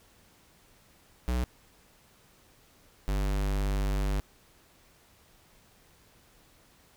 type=tone pair in turn; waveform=square; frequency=61.5 / 49.35 Hz; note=B1 / G1; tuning=-7 / +12 cents; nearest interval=major third; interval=381 cents; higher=first; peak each=-27 dBFS; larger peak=neither; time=1.28-1.44 / 3.08-4.2 s; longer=second; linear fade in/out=0 ms; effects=pink hiss -61 dBFS RMS until 6.96 s